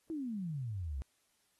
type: exponential sweep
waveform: sine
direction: down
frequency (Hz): 335 to 61.8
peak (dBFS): -36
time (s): 0.1-1.02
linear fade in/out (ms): 0
effects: white hiss -75 dBFS RMS until 1.59 s + AAC 32 kbps